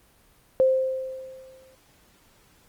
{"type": "tone with exponential decay", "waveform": "sine", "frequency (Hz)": 523.3, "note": "C5", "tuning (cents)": 0, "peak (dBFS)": -14, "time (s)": [0.6, 1.75], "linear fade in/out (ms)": 0, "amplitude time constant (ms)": 250, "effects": ["pink hiss -59 dBFS RMS until 2.68 s", "Opus 24 kbps"]}